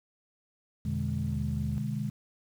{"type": "chord", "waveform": "sine", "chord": "G# diminished", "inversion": "first", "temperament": "just", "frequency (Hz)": [124.59, 149.51, 207.7], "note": ["B2", "D3", "G#3"], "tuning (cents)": [16, 31, 0], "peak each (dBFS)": -34, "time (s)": [0.85, 2.1], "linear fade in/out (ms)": 10}
{"type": "tone with pitch glide", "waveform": "triangle", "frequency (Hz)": [87.31, 79.6], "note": ["F2", "D#2"], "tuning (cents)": [0, 40], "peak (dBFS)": -32, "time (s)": [0.85, 1.78], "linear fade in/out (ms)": 0, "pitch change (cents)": -160, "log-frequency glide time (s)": [1.29, 1.36]}
{"effects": ["9-bit"]}